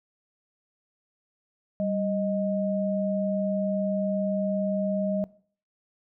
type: tone pair together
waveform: sine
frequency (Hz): 194.88 / 622.3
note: G3 / D#5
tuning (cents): -10 / 0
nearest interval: octave + minor sixth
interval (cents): 2010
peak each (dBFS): -27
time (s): 1.8-5.24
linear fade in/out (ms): 0
effects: noise-tail reverb RT60 0.5 s tail -21 dB re dry